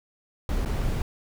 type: noise with dropouts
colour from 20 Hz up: brown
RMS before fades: -26 dBFS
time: 0.49-1.02 s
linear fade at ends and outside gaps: 1 ms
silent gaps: 0.65-0.658 s
effects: none